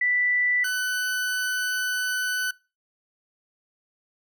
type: tone pair in turn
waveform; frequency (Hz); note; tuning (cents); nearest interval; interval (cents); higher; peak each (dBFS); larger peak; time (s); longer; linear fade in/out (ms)
sine / 40% pulse; 1975.5 / 1499.5; B6 / F#6; 0 / +23; perfect fourth; 477; first; -20 / -23; first; 0.01-0.64 / 0.64-2.51; second; 5
effects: noise-tail reverb RT60 0.3 s tail -23 dB re dry